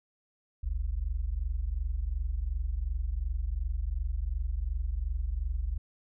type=tone pair together; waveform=sine; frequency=45.65 / 68.4 Hz; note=F#1 / C#2; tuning=-23 / -23 cents; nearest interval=perfect fifth; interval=700 cents; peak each=-31 / -32 dBFS; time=0.63-5.78 s; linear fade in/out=10 ms; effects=none